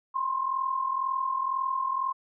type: tone pair together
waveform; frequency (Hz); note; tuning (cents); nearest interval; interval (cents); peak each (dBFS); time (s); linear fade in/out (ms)
sine; 1025 / 1067; C6 / C6; -36 / +34; minor second; 70; -32 / -27; 0.14-2.13; 20
effects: none